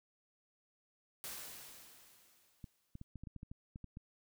white noise with exponential decay, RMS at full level -44 dBFS, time 1.24-3.04 s, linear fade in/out 0 ms, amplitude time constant 390 ms
clicks, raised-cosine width 5 ms, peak -35 dBFS, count 12, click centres 2.642 / 2.954 / 3.014 / 3.157 / 3.236 / 3.272 / 3.363 / 3.431 / 3.515 / 3.759 / 3.843 / 3.971 s
effects none

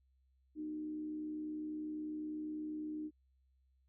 sine tone with frequency modulation, 306.1 Hz, D#4, 28 cents flat, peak -39 dBFS, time 0.55-3.11 s, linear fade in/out 50 ms, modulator 71.9 Hz, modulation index 0.3, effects added 65 Hz sine -70 dBFS peak until 3.88 s

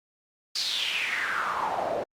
pink noise with band-pass filter sweep, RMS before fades -29 dBFS, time 0.55-2.04 s, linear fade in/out 10 ms, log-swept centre 4800 to 530 Hz, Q 5.4, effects Opus 48 kbps

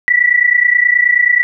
sine tone pair together, 1940.6 / 1970 Hz, B6 / B6, -31 / -5 cents, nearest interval unison, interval 26 cents, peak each -11 dBFS, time 0.08-1.43 s, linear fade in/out 0 ms, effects none

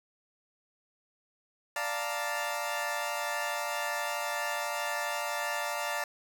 20% pulse chord, Bb major seventh, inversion first, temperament equal, 587.3 / 698.5 / 880 / 932.3 Hz, D5 / F5 / A5 / Bb5, 0 / 0 / 0 / 0 cents, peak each -31 / -32 / -32 / -34 dBFS, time 1.76-6.04 s, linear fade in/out 2 ms, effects none

